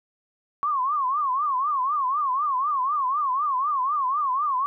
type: tone with vibrato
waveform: sine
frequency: 1108.7 Hz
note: C#6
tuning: in tune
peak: -21 dBFS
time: 0.63-4.66 s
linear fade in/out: 0 ms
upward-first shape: triangle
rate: 4 Hz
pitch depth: 200 cents each way
effects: none